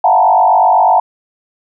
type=tone with frequency modulation; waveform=sine; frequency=810 Hz; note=G#5; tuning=43 cents flat; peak=-6 dBFS; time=0.04-1 s; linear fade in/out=5 ms; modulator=48.1 Hz; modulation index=2.7; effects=none